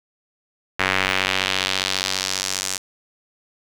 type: tone with band-pass filter sweep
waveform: sawtooth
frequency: 94.8 Hz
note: F#2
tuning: 43 cents sharp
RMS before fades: -23 dBFS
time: 0.79-2.78 s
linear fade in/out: 10 ms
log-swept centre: 2000 to 7100 Hz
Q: 1.5
effects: 7-bit